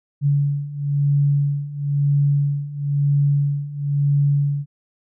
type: beating tone pair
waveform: sine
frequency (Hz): 142.1 / 143.1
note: C#3 / D3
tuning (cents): +43 / -45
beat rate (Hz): 1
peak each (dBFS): -21 / -18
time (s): 0.21-4.66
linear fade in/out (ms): 50
effects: none